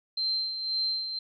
sine tone with tremolo, 4129 Hz, C8, 24 cents flat, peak -25 dBFS, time 0.17-1.19 s, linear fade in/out 5 ms, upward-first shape sine, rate 1.9 Hz, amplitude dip 55%, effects none

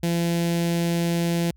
sawtooth tone with notch filter, 170 Hz, F3, 46 cents flat, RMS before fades -23 dBFS, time 0.03-1.51 s, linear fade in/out 5 ms, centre 1200 Hz, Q 1, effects added 60 Hz sine -50 dBFS peak until 1.56 s

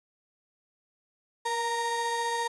35% pulse tone pair together, 471.4 / 928 Hz, A#4 / A#5, +19 / -8 cents, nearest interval octave, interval 1173 cents, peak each -32 / -27 dBFS, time 1.45-2.48 s, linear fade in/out 10 ms, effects resampled to 24000 Hz + 9-bit

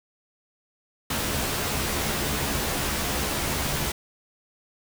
pink noise with comb filter, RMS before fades -27 dBFS, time 1.1-3.92 s, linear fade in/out 5 ms, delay 14 ms, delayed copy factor +0.65, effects none

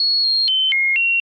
sine tone with pitch steps, 4345 / 4238 / 3071 / 2146 / 2740 Hz, C#8 / C8 / G7 / C7 / F7, -35 / +21 / -36 / +43 / -34 cents, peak -14 dBFS, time 0-1.2 s, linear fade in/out 2 ms, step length 240 ms, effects AAC 64 kbps

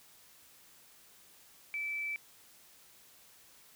sine tone, 2318 Hz, D7, 23 cents flat, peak -34 dBFS, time 1.74-2.16 s, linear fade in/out 0 ms, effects white hiss -60 dBFS RMS until 3.75 s

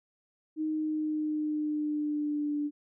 sine tone with pitch glide, 311.1 to 293.6 Hz, D#4 to D4, 0 to 0 cents, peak -28 dBFS, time 0.56-2.71 s, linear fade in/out 50 ms, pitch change -100 cents, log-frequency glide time 0.67-2.59 s, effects none

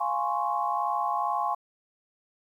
sine chord, Db major seventh, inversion first, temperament equal, 698.5 / 830.6 / 1046.5 / 1108.7 Hz, F5 / Ab5 / C6 / Db6, 0 / 0 / 0 / 0 cents, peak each -32 / -29 / -31 / -31 dBFS, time 0-1.55 s, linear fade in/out 10 ms, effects 10-bit

